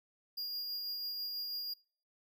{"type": "tone with tremolo", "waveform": "square", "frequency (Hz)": 4833, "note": "D8", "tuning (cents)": 49, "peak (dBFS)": -37, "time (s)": [0.37, 1.74], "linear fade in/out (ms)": 10, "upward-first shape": "sine", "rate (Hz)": 6.1, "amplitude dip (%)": 25, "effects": ["noise-tail reverb RT60 0.5 s tail -25 dB re dry"]}